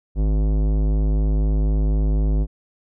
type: tone with tanh clipping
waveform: sine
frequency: 52 Hz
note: G#1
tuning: 3 cents sharp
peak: -18 dBFS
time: 0.15-2.47 s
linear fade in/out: 50 ms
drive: 17 dB
effects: none